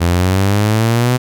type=exponential sweep; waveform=sawtooth; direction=up; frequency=84 to 127.1 Hz; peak=-7 dBFS; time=0-1.18 s; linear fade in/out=20 ms; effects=none